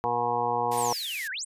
harmonic tone, 120 Hz, B2, 49 cents flat, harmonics 1 / 2 / 3 / 4 / 6 / 7 / 8 / 9, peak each -40 / -40 / -40 / -31 / -31 / -29 / -30 / -34 dBFS, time 0.04-0.93 s, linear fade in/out 0 ms
white high-pass noise, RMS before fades -38 dBFS, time 0.71-1.28 s, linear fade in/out 10 ms, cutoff 1600 Hz, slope 96 dB/octave
sine exponential two-way sweep, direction down then up, 9397 to 1480 to 9397 Hz, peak -31 dBFS, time 0.77-1.45 s, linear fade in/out 10 ms, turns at 1.31 s
effects resampled to 32000 Hz

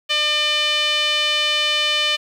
sawtooth tone with band-pass filter, 600 Hz, D5, 37 cents sharp, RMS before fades -19 dBFS, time 0.09-2.17 s, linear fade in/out 20 ms, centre 3100 Hz, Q 3.2, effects 8-bit

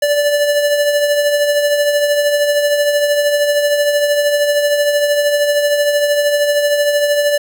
square tone with tremolo, 583 Hz, D5, 13 cents flat, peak -10 dBFS, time 0.02-7.38 s, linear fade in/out 5 ms, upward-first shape triangle, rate 13 Hz, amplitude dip 50%, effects 7-bit

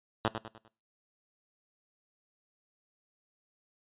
5% pulse tone with echo, 111.5 Hz, A2, 23 cents sharp, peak -15 dBFS, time 0.25-0.28 s, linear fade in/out 0 ms, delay 100 ms, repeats 4, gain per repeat -8 dB, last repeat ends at 0.68 s, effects noise-tail reverb RT60 0.3 s tail -19 dB re dry + resampled to 8000 Hz

